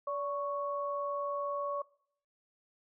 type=tone pair together; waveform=sine; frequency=575 / 1109.5 Hz; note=D5 / C#6; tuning=-37 / +1 cents; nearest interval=major seventh; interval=1138 cents; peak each=-35 / -35 dBFS; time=0.07-1.82 s; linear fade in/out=5 ms; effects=noise-tail reverb RT60 0.6 s tail -22 dB re dry